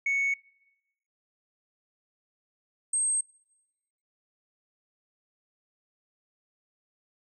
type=tone pair in turn; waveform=sine; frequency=2217 / 8386 Hz; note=C#7 / C9; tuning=0 / +3 cents; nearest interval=octave + major seventh; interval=2303 cents; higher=second; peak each=-22 dBFS; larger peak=neither; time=0.06-0.34 / 2.93-3.21 s; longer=neither; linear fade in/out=5 ms; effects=noise-tail reverb RT60 1.0 s tail -26 dB re dry + tanh soft clip ceiling -22 dBFS